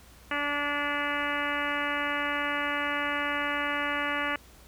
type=harmonic tone; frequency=289.6 Hz; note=D4; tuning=24 cents flat; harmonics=1 / 2 / 3 / 4 / 5 / 6 / 7 / 8 / 9 / 10; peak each=-37 / -37 / -38 / -34 / -35 / -34 / -35 / -39 / -40 / -40 dBFS; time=0.31-4.36 s; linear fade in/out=2 ms; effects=added 60 Hz sine -55 dBFS peak until 4.67 s + pink hiss -55 dBFS RMS until 4.67 s